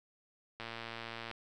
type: click train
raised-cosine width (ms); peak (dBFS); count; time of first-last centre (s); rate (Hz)
0.3; -26; 83; 0.6-1.313; 115
effects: none